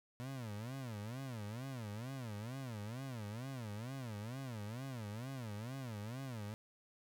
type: tone with vibrato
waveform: 30% pulse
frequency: 118.2 Hz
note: A#2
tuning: 24 cents sharp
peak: -40 dBFS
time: 0.2-6.54 s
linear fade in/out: 0 ms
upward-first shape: sine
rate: 2.2 Hz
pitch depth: 250 cents each way
effects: none